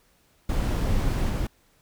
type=noise with level steps; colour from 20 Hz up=brown; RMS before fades=-24 / -26 dBFS; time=0.49-1.47 s; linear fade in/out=5 ms; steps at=1.29 s; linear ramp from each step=10 ms; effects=pink hiss -63 dBFS RMS until 1.81 s